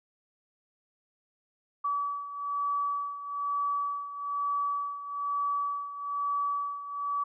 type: beating tone pair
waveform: sine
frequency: 1145 / 1146.1 Hz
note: D6 / D6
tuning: -44 / -43 cents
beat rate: 1.1 Hz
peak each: -30 / -35 dBFS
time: 1.84-7.24 s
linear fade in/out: 10 ms
effects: none